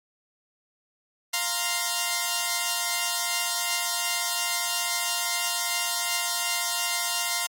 5% pulse chord, F suspended fourth, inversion none, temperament equal, 698.5 / 932.3 / 1046.5 Hz, F5 / Bb5 / C6, 0 / 0 / 0 cents, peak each -18 dBFS, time 1.33-7.47 s, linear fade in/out 10 ms, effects AAC 64 kbps

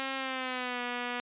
5% pulse tone with pitch glide, 267.8 to 244.2 Hz, C4 to B3, +40 to -19 cents, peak -21 dBFS, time 0-1.2 s, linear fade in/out 0 ms, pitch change -159 cents, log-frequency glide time 0.16-0.81 s, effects resampled to 8000 Hz

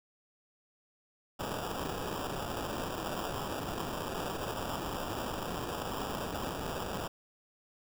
violet noise with sample-and-hold, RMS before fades -37 dBFS, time 1.39-7.08 s, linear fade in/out 10 ms, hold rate 2100 Hz, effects none

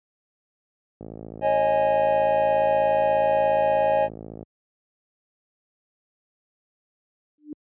click train, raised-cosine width 2 ms, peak -24 dBFS, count 188, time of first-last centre 1.01-4.429 s, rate 54.7 Hz
triangle chord, C# suspended second, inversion none, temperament equal with one note detuned, 545.5 / 622.3 / 830.6 Hz, C#5 / D#5 / G#5, -28 / 0 / 0 cents, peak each -21 / -20 / -21 dBFS, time 1.41-4.09 s, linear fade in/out 50 ms
sine tone with exponential growth, 299.3 Hz, D4, 33 cents sharp, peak -28 dBFS, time 7.38-7.53 s, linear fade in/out 2 ms, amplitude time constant 32 ms
effects high-pass 80 Hz 12 dB/octave + resampled to 8000 Hz

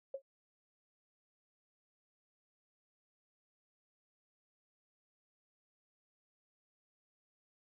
sine tone with exponential decay, 543 Hz, C#5, 36 cents flat, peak -34 dBFS, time 0.14-0.22 s, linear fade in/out 5 ms, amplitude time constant 17 ms, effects none

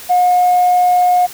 sine tone, 720 Hz, F#5, 47 cents flat, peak -7 dBFS, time 0.09-1.27 s, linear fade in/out 20 ms, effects tanh soft clip ceiling -5 dBFS + white hiss -33 dBFS RMS until 1.33 s

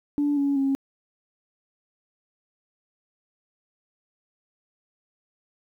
sine tone with pitch steps, 290 / 281.1 / 272.5 Hz, D4 / C#4 / C#4, -22 / +24 / -29 cents, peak -19 dBFS, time 0.18-0.75 s, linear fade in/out 0 ms, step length 190 ms, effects tanh soft clip ceiling -16 dBFS + 10-bit

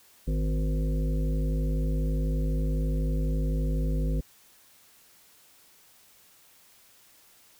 harmonic tone with a mistuned harmonic, 52 Hz, G#1, 3 cents sharp, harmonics 1 / 3 / 5 / 7 / 9 / 10, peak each -25 / -31 / -36 / -43 / -43 / -43 dBFS, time 0.27-4.21 s, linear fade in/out 10 ms, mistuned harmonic 5, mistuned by -37 cents, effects white hiss -58 dBFS RMS until 7.59 s

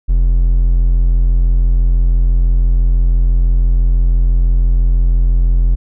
triangle tone, 43 Hz, F1, 26 cents flat, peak -6 dBFS, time 0.08-5.76 s, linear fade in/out 20 ms, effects none

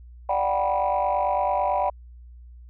sine chord, G major seventh, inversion second, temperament just, 588 / 735 / 784 / 980 Hz, D5 / F#5 / G5 / B5, +2 / -12 / 0 / -14 cents, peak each -25 dBFS, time 0.29-1.9 s, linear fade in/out 5 ms, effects tanh soft clip ceiling -14 dBFS + added 60 Hz sine -42 dBFS peak until 2.69 s

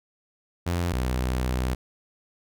sawtooth tone pair in turn, 86.9 / 62.99 Hz, F2 / B1, -8 / +35 cents, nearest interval tritone, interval 557 cents, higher first, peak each -20 dBFS, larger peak neither, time 0.66-0.93 / 0.93-1.75 s, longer second, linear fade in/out 10 ms, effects none

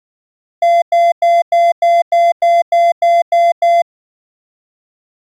triangle tone bursts, 685 Hz, F5, 34 cents flat, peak -5 dBFS, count 11, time 0.62-3.82 s, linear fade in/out 5 ms, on 200 ms, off 100 ms, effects AAC 48 kbps

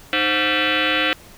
sine tone with frequency modulation, 523.3 Hz, C5, in tune, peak -16 dBFS, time 0.13-1.13 s, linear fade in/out 0 ms, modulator 416 Hz, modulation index 7.1, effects pink hiss -45 dBFS RMS until 1.37 s

